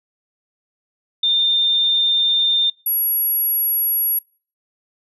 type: tone pair in turn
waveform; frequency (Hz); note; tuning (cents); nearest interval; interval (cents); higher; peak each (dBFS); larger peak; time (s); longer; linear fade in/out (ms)
sine; 3609 / 11379; A7 / F9; +43 / +31; octave + minor sixth; 1988; second; -14 / -16; first; 1.23-2.7 / 2.86-4.19; first; 5
effects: noise-tail reverb RT60 0.4 s tail -25 dB re dry